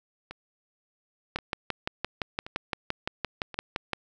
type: two click trains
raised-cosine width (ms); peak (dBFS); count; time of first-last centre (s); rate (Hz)
0.3; -12 / -23; 16 / 4; 1.36-3.933 / 0.31-3.543; 5.83 / 0.928
effects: none

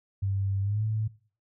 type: tone with pitch glide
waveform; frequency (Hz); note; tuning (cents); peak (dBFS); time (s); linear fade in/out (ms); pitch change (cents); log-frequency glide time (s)
sine; 98 to 108.74; G2 to A2; 0 to -20; -25; 0.22-1.08; 10; +180; 0.62-0.83
effects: noise-tail reverb RT60 0.4 s tail -19 dB re dry

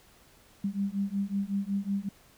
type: beating tone pair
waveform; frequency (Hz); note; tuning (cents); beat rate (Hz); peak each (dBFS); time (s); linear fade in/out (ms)
sine; 196 / 201.4; G3 / G3; 0 / +47; 5.4; -31; 0.64-2.09; 5
effects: pink hiss -59 dBFS RMS until 2.37 s

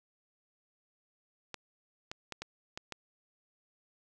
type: clicks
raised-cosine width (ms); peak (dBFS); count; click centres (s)
0.2; -22; 6; 1.543 / 2.115 / 2.323 / 2.42 / 2.775 / 2.923
effects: none

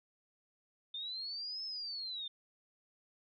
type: linear two-way sweep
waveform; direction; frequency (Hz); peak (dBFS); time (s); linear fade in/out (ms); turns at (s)
sine; up then down; 3576 to 5270 to 3576; -39; 0.94-2.28; 5; 1.64
effects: none

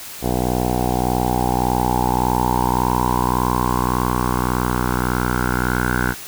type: tone with low-pass filter sweep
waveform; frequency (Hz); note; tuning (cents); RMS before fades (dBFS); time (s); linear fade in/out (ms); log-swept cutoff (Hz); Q
10% pulse; 61.74; B1; 0; -19; 0.21-6.15; 50; 660 to 1500; 6.5
effects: white hiss -34 dBFS RMS until 6.27 s

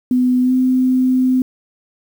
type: tone with pitch glide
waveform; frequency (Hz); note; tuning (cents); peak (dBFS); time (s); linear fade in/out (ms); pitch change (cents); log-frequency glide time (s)
sine; 251.1 to 256.1; B3 to C4; +29 to -37; -11; 0.11-1.42; 2; +34; 0.42-0.52
effects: 7-bit

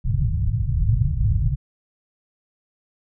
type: low-pass noise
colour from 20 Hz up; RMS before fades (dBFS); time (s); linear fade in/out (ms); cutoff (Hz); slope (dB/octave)
white; -20; 0.04-1.56; 20; 140; 48
effects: none

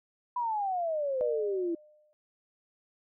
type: exponential sweep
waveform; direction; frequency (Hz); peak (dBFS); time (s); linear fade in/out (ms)
sine; down; 997 to 328.3; -28; 0.36-1.75; 5
type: tone with exponential decay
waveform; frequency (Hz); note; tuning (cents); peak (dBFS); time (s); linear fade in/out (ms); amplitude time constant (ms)
sine; 604; D5; +48; -27; 1.21-2.13; 0; 200
effects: none

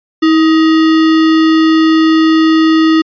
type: tone with sample-and-hold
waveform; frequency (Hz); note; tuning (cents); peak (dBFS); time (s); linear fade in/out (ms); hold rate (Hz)
sine; 320.1; D#4; +49; -5; 0.22-3.02; 10; 1575
effects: resampled to 11025 Hz

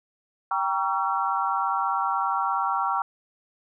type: chord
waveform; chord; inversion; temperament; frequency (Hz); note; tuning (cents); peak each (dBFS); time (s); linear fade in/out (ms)
sine; G diminished seventh; none; just; 784 / 940.8 / 1128.9 / 1354.7; G5 / Bb5 / Db6 / Fb6; 0 / +16 / +31 / +47; -28; 0.51-3.02; 2
effects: none

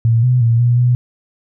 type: tone with pitch steps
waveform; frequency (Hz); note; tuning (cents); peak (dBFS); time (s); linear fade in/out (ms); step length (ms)
sine; 115 / 125.4 / 116 / 120.7 / 123; A#2 / B2 / A#2 / B2 / B2; -23 / +27 / -8 / -39 / -7; -9; 0.05-0.95; 0; 180
effects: none

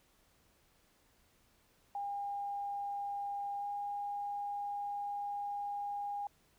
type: tone with pitch glide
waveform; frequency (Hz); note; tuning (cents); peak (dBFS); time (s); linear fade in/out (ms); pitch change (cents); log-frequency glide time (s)
sine; 807 to 813.6; G#5 to G#5; -50 to -36; -36; 1.95-6.27; 2; +14; 3.59-3.64
effects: pink hiss -70 dBFS RMS until 6.58 s

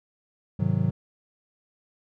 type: chord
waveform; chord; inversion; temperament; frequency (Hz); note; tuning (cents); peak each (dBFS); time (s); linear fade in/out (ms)
triangle; Ab dominant seventh; none; equal with one note detuned; 103.83 / 130.81 / 157.55 / 185; Ab2 / C3 / Eb3 / Gb3; 0 / 0 / +22 / 0; -25; 0.59-0.91; 10
effects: none

